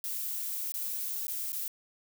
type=noise with dropouts; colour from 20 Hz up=violet; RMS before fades=-35 dBFS; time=0.04-1.68 s; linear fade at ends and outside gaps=1 ms; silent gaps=0.721-0.74 / 1.269-1.28 / 1.521-1.529 s; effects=none